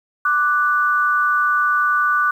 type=tone pair together; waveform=sine; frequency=1174.7 / 1480 Hz; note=D6 / F#6; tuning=0 / 0 cents; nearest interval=major third; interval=400 cents; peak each=-17 dBFS; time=0.25-2.31 s; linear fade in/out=5 ms; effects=8-bit